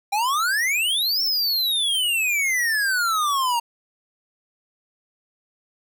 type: exponential two-way sweep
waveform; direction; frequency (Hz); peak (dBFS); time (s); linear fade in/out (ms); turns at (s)
square; up then down; 784 to 5460 to 920; -20; 0.12-3.6; 10; 1.22
effects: none